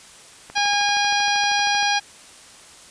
click train, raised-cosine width 0.5 ms, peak -22 dBFS, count 18, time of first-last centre 0.5-1.828 s, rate 12.8 Hz
harmonic tone, 816 Hz, G#5, 31 cents flat, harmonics 1 / 2 / 3 / 4 / 5 / 6 / 7, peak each -21 / -24 / -26 / -27 / -28 / -29 / -29 dBFS, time 0.55-2 s, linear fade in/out 20 ms
effects white hiss -45 dBFS RMS until 2.9 s + resampled to 22050 Hz

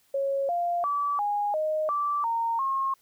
sine tone with pitch steps, 550 / 696 / 1152 / 823 / 620 / 1165 / 921 / 1078 Hz, C#5 / F5 / D6 / G#5 / D#5 / D6 / A#5 / C#6, -14 / -6 / -34 / -16 / -6 / -14 / -21 / -49 cents, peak -24 dBFS, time 0.14-2.94 s, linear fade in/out 5 ms, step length 350 ms, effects white hiss -65 dBFS RMS until 3.01 s

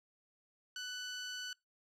15% pulse tone, 1492 Hz, F#6, 14 cents sharp, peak -34 dBFS, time 0.76-1.53 s, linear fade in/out 2 ms, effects noise-tail reverb RT60 0.2 s tail -24 dB re dry + low-pass 9000 Hz 12 dB/octave

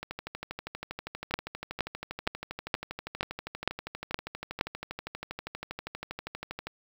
two click trains, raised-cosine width 0.3 ms, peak -9 / -20 dBFS, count 8 / 84, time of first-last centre 1.34-4.611 / 0.03-6.67 s, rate 2.14 / 12.5 Hz, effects 7-bit

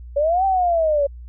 sine linear two-way sweep, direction up then down, 553 to 784 to 553 Hz, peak -15 dBFS, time 0.16-1.07 s, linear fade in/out 10 ms, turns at 0.45 s, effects added 60 Hz sine -34 dBFS peak until 1.28 s

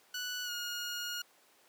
15% pulse tone with pitch glide, 1480 to 1432.9 Hz, F#6 to F6, 0 to +44 cents, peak -30 dBFS, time 0.14-1.22 s, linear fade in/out 5 ms, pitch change -56 cents, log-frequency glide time 0.44-0.51 s, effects pink hiss -64 dBFS RMS until 1.68 s + high-pass 400 Hz 12 dB/octave

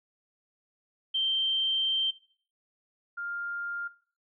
sine tone pair in turn, 3136 / 1401.4 Hz, G7 / F6, 0 / +6 cents, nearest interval octave + major second, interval 1394 cents, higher first, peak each -25 / -33 dBFS, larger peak first, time 1.14-2.11 / 3.17-3.88 s, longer first, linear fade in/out 10 ms, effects noise-tail reverb RT60 0.5 s tail -18 dB re dry

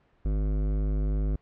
sine tone with hard clipping, 51.2 Hz, G#1, 24 cents flat, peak -26 dBFS, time 0.25-1.36 s, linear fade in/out 5 ms, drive 15 dB, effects pink hiss -65 dBFS RMS until 1.41 s + low-pass 2000 Hz 12 dB/octave

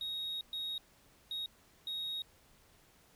sine tone bursts at uneven times, 3763 Hz, A#7, 16 cents sharp, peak -34 dBFS, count 4, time 0.01-0.41 / 0.53-0.78 / 1.31-1.46 / 1.87-2.22 s, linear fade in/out 2 ms, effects tanh soft clip ceiling -35 dBFS + pink hiss -65 dBFS RMS until 3.15 s

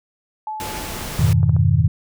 sine tone with exponential decay, 863 Hz, A5, 34 cents flat, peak -23 dBFS, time 0.47-1.62 s, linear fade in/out 2 ms, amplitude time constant 250 ms
pink noise, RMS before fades -29 dBFS, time 0.6-1.33 s, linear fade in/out 0 ms
sine chord, F half-diminished seventh, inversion none, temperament equal, 87.31 / 103.83 / 123.47 / 155.56 Hz, F2 / Ab2 / Cb3 / Eb3, 0 / 0 / 0 / 0 cents, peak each -18 dBFS, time 1.19-1.88 s, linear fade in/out 5 ms
clicks, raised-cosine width 1 ms, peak -21 dBFS, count 3, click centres 1.431 / 1.494 / 1.565 s
effects none

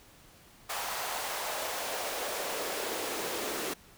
pink noise with high-pass filter sweep, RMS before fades -35 dBFS, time 0.69-3.74 s, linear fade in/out 10 ms, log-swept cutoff 820 to 350 Hz, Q 1.8, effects pink hiss -57 dBFS RMS until 3.97 s

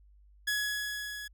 sawtooth tone with level ramp, 1683 Hz, G#6, 23 cents sharp, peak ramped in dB -24 to -36 dBFS, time 0.47-1.28 s, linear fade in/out 10 ms, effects added 50 Hz sine -56 dBFS peak until 1.33 s

